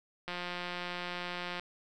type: click train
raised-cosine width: 0.3 ms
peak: -22 dBFS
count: 234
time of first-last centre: 0.28-1.596 s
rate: 177 Hz
effects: none